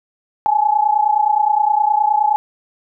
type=tone pair together; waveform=sine; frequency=830.6 / 860.2 Hz; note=G#5 / A5; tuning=0 / -39 cents; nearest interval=minor second; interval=61 cents; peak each=-15 dBFS; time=0.46-2.36 s; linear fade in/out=0 ms; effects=none